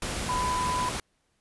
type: tone in noise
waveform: sine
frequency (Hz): 999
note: B5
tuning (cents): +20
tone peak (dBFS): -26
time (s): 0.29-0.89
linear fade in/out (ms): 2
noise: pink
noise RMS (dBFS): -32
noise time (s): 0.02-1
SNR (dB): +3
effects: pink hiss -72 dBFS RMS until 1.4 s + resampled to 24000 Hz